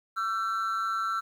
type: tone with amplitude modulation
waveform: triangle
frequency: 1342 Hz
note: E6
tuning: 31 cents sharp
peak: -22 dBFS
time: 0.16-1.21 s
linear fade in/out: 20 ms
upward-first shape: sine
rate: 203 Hz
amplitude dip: 70%
effects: 10-bit

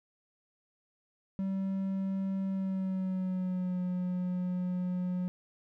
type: tone with pitch glide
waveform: triangle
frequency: 192.7 to 180.84 Hz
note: G3 to F#3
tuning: -29 to -39 cents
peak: -28 dBFS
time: 1.39-5.28 s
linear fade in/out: 0 ms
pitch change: -110 cents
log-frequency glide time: 2.48-3.8 s
effects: none

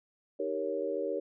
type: chord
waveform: sine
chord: Eb dominant seventh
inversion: none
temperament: equal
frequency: 311.1 / 392 / 466.2 / 554.4 Hz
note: Eb4 / G4 / Bb4 / Db5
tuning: 0 / 0 / 0 / 0 cents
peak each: -39 / -36 / -35 / -35 dBFS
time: 0.39-1.2 s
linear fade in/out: 10 ms
effects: none

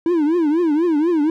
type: tone with vibrato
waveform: triangle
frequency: 320.9 Hz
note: E4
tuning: 46 cents flat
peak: -12 dBFS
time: 0.06-1.3 s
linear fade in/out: 2 ms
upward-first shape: triangle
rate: 4.1 Hz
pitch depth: 210 cents each way
effects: none

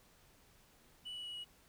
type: tone with pitch steps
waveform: sine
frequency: 2960 / 2943 / 2926 / 2909 Hz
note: F#7 / F#7 / F#7 / F#7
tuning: 0 / -10 / -20 / -30 cents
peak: -40 dBFS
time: 1.05-1.446 s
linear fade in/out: 20 ms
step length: 99 ms
effects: tanh soft clip ceiling -42 dBFS + pink hiss -66 dBFS RMS until 1.68 s

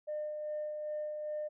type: tone with tremolo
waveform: sine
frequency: 604 Hz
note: D5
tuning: 48 cents sharp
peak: -33 dBFS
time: 0.07-1.49 s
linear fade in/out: 20 ms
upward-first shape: sine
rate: 2.5 Hz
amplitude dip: 35%
effects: tanh soft clip ceiling -31 dBFS

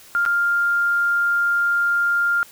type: tone with dropouts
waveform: sine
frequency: 1400 Hz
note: F6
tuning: 4 cents sharp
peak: -16 dBFS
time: 0.15-2.43 s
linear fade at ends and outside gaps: 0 ms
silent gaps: 0.252-0.261 s
effects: white hiss -46 dBFS RMS until 2.51 s

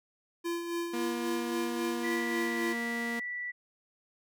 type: tone with tremolo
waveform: square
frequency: 341.5 Hz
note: F4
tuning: 39 cents flat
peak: -31 dBFS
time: 0.44-2.74 s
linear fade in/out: 20 ms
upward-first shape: sine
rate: 3.7 Hz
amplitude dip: 50%
type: tone with pitch glide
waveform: sawtooth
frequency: 238.6 to 234.1 Hz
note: A#3 to A#3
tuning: +41 to +8 cents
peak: -30 dBFS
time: 0.93-3.2 s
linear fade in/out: 10 ms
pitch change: -33 cents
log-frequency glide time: 1.99-2.62 s
type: tone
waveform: sine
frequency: 1961 Hz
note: B6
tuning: 13 cents flat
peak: -34 dBFS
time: 2.03-3.52 s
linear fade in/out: 20 ms
effects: none

